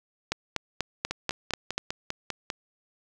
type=two click trains; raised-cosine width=0.2 ms; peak=-13 / -9 dBFS; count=8 / 7; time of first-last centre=1.11-2.502 / 0.32-1.78 s; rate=5.03 / 4.11 Hz; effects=none